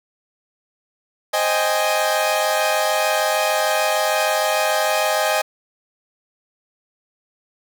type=chord; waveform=sawtooth; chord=Ab major seventh; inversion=first; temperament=equal; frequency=523.3 / 622.3 / 784 / 830.6 Hz; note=C5 / Eb5 / G5 / Ab5; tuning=0 / 0 / 0 / 0 cents; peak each=-22 / -16 / -22 / -19 dBFS; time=1.33-5.42 s; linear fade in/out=10 ms; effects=none